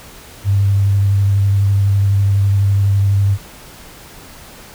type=tone with vibrato; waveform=sine; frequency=99.3 Hz; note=G2; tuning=23 cents sharp; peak=-10 dBFS; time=0.44-3.38 s; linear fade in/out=50 ms; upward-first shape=triangle; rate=12 Hz; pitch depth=22 cents each way; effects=pink hiss -38 dBFS RMS until 4.74 s